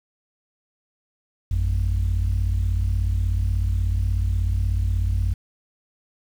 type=tone pair together; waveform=sine; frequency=53.83 / 90.3 Hz; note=A1 / F#2; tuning=-37 / -42 cents; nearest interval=major sixth; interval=895 cents; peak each=-20 dBFS; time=1.51-5.34 s; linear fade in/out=5 ms; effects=tanh soft clip ceiling -15 dBFS + 8-bit